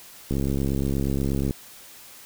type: click train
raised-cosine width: 3 ms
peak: -13 dBFS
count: 83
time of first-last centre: 0.31-1.509 s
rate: 68.4 Hz
effects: white hiss -46 dBFS RMS until 2.25 s